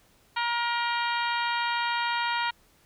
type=harmonic tone with a mistuned harmonic; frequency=473.3 Hz; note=A#4; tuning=26 cents sharp; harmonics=2 / 3 / 4 / 5 / 6 / 7 / 8 / 9; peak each=-28 / -32 / -34 / -36 / -38 / -39 / -40 / -41 dBFS; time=0.36-2.51 s; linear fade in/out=10 ms; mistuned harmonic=7; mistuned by=-47 cents; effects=pink hiss -62 dBFS RMS until 2.85 s